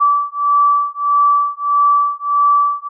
sine beating tone pair, 1156 / 1157.6 Hz, D6 / D6, -28 / -25 cents, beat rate 1.6 Hz, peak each -14 dBFS, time 0-2.89 s, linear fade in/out 20 ms, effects none

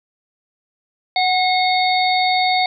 harmonic tone with a mistuned harmonic, 740 Hz, F#5, in tune, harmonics 1 / 3 / 5 / 6, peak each -16 / -21 / -23 / -24 dBFS, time 1.16-2.66 s, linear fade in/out 2 ms, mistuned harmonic 3, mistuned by -42 cents, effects none

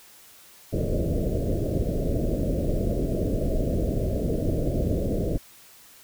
pink low-pass noise, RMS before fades -25 dBFS, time 0.72-5.38 s, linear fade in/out 20 ms, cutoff 650 Hz, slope 96 dB/octave, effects white hiss -51 dBFS RMS until 6.03 s

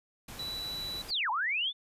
pink noise, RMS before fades -45 dBFS, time 0.28-1.11 s, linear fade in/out 5 ms
triangle tone, 3951 Hz, B7, in tune, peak -34 dBFS, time 0.39-1.02 s, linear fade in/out 5 ms
sine linear two-way sweep, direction down then up, 5130 to 820 to 3587 Hz, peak -28 dBFS, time 1.08-1.73 s, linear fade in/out 50 ms, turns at 1.3 s
effects resampled to 32000 Hz

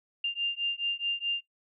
sine beating tone pair, 2794 / 2798.7 Hz, F7 / F7, 0 / +3 cents, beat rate 4.7 Hz, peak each -31 dBFS, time 0.24-1.41 s, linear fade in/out 5 ms, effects noise-tail reverb RT60 0.1 s tail -18 dB re dry

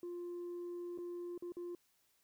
sine tone with dropouts, 350 Hz, F4, 4 cents sharp, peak -39 dBFS, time 0.03-1.75 s, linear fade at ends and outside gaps 2 ms, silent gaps 0.977-0.985 / 1.378-1.423 / 1.521-1.568 s, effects tanh soft clip ceiling -40 dBFS + white hiss -75 dBFS RMS until 2.23 s

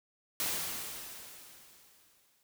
white noise with exponential decay, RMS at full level -32 dBFS, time 0.4-2.43 s, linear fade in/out 1 ms, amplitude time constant 440 ms, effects none

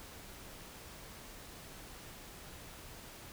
silence, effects pink hiss -51 dBFS RMS until 3.32 s

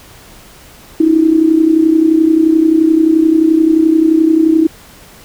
sine tone with amplitude modulation, 320.5 Hz, E4, 49 cents flat, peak -3 dBFS, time 1-4.67 s, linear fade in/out 5 ms, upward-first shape sine, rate 31.5 Hz, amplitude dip 70%, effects pink hiss -39 dBFS RMS until 5.24 s

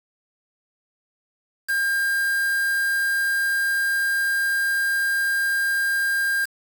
triangle tone with quantisation, 1604 Hz, G6, 39 cents sharp, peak -18 dBFS, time 1.68-6.46 s, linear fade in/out 20 ms, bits 5, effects none

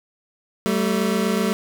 25% pulse tone pair together, 193.2 / 221.2 Hz, G3 / A3, -25 / +9 cents, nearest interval major second, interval 234 cents, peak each -18 dBFS, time 0.66-1.53 s, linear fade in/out 0 ms, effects none

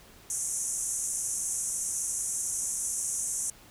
pink band-pass noise, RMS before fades -32 dBFS, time 0.3-3.5 s, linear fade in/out 2 ms, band 6000 to 11000 Hz, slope 96 dB/octave, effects pink hiss -54 dBFS RMS until 3.7 s

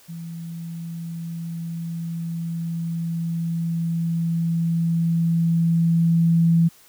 sine tone with level ramp, 166.8 Hz, E3, 21 cents sharp, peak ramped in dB -31 to -13 dBFS, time 0.08-6.69 s, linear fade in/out 20 ms, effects white hiss -52 dBFS RMS until 6.88 s

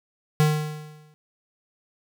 square tone with exponential decay, 152.4 Hz, D#3, 36 cents flat, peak -15 dBFS, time 0.4-1.14 s, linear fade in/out 0 ms, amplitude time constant 160 ms, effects none

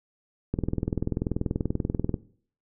click train, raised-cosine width 3 ms, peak -13 dBFS, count 34, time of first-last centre 0.54-2.142 s, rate 20.6 Hz, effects noise-tail reverb RT60 0.5 s tail -18 dB re dry

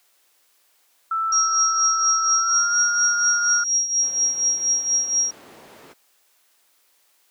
sine tone with pitch glide, 1324 to 1410.9 Hz, E6 to F6, +7 to +17 cents, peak -20 dBFS, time 1.11-3.64 s, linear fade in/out 5 ms, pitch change +110 cents, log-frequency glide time 2.3-2.77 s
sine tone with tremolo, 5640 Hz, F8, 16 cents sharp, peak -15 dBFS, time 1.32-5.31 s, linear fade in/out 5 ms, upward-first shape triangle, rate 4.2 Hz, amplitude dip 75%
brown noise, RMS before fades -34 dBFS, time 4.01-5.94 s, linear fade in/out 20 ms
effects white hiss -62 dBFS RMS until 7.3 s + high-pass 400 Hz 12 dB/octave

